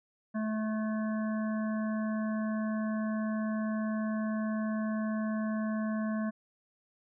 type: harmonic tone with a mistuned harmonic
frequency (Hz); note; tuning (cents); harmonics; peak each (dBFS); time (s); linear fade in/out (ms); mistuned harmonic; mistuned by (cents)
217.3; A3; -21; 1 / 3 / 5 / 7 / 8; -30 / -40 / -44 / -47 / -48; 0.34-6.31; 20; 8; -17
effects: none